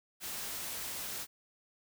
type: noise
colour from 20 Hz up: white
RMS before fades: -40 dBFS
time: 0.2-1.27 s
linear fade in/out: 50 ms
effects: none